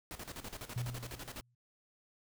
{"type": "noise with tremolo", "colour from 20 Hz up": "pink", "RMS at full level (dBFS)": -44, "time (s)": [0.11, 1.41], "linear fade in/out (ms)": 0, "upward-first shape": "square", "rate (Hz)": 12, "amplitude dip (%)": 75}
{"type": "tone with exponential decay", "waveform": "sine", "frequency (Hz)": 121.4, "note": "B2", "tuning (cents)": -29, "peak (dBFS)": -32, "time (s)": [0.76, 1.55], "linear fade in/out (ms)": 5, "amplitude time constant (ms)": 170}
{"effects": []}